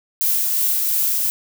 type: noise with tremolo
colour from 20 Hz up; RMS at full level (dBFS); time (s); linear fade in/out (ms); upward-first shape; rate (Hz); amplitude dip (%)
violet; -18; 0.21-1.3; 0; triangle; 2.8; 25
effects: none